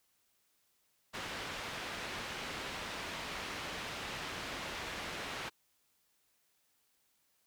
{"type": "low-pass noise", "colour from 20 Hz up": "white", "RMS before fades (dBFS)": -42, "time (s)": [1.13, 5.5], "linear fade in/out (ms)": 20, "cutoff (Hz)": 2900, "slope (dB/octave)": 12, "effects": ["white hiss -75 dBFS RMS until 7.46 s"]}